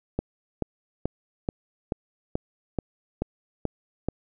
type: click train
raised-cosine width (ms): 2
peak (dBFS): -12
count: 10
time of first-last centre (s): 0.19-4.086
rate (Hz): 2.31
effects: none